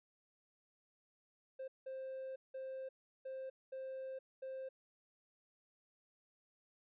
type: tone bursts at uneven times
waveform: triangle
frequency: 527 Hz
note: C5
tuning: 12 cents sharp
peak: -40 dBFS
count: 6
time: 1.59-1.68 / 1.86-2.36 / 2.54-2.89 / 3.25-3.5 / 3.72-4.19 / 4.42-4.69 s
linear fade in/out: 10 ms
effects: tanh soft clip ceiling -37 dBFS + resampled to 8000 Hz